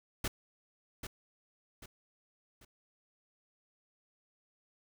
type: noise with echo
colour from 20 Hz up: pink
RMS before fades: -34 dBFS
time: 0.24-0.28 s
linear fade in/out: 5 ms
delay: 790 ms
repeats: 3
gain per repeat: -8 dB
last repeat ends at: 2.65 s
effects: none